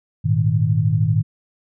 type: chord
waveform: sine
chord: Ab suspended second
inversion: none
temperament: equal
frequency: 103.83 / 116.54 / 155.56 Hz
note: Ab2 / Bb2 / Eb3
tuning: 0 / 0 / 0 cents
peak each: -19 dBFS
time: 0.24-1.23 s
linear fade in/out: 20 ms
effects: none